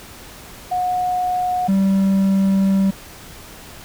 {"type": "tone pair in turn", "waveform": ["sine", "triangle"], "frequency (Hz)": [727, 194.01], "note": ["F#5", "G3"], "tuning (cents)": [-31, -18], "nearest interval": "octave + major seventh", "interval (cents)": 2287, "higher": "first", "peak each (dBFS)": [-17, -11], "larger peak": "second", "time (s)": [[0.71, 1.68], [1.68, 2.91]], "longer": "second", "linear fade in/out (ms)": 10, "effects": ["pink hiss -39 dBFS RMS until 3.84 s"]}